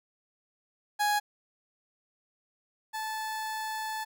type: tone pair in turn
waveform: 30% pulse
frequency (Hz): 830.6 / 872.1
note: G#5 / A5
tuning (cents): 0 / -16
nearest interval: minor second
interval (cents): 84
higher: second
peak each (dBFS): -22 / -30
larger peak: first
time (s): 0.99-1.2 / 2.93-4.05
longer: second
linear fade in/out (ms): 20
effects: none